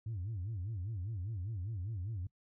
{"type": "tone with vibrato", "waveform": "sine", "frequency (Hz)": 100.3, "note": "G2", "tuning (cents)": 40, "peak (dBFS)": -35, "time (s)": [0.06, 2.27], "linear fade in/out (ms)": 5, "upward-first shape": "sine", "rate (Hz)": 5, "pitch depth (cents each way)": 250, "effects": ["noise-tail reverb RT60 0.1 s tail -24 dB re dry", "tanh soft clip ceiling -34 dBFS"]}